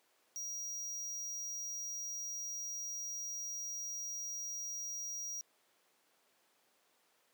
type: tone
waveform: square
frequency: 5740 Hz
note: F8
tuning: 47 cents sharp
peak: -40 dBFS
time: 0.36-5.41 s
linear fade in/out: 0 ms
effects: pink hiss -72 dBFS RMS until 7.33 s + high-pass 400 Hz 12 dB/octave